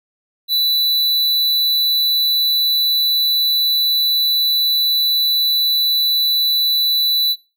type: tone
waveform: square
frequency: 3972 Hz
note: B7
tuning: 9 cents sharp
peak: -15 dBFS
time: 0.48-7.36 s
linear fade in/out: 50 ms
effects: noise-tail reverb RT60 0.3 s tail -19 dB re dry